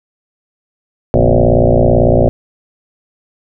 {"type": "tone with frequency modulation", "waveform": "sine", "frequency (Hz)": 248.7, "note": "B3", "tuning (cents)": 12, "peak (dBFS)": -6, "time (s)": [1.14, 2.29], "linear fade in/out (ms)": 0, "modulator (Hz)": 58, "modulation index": 6.9, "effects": []}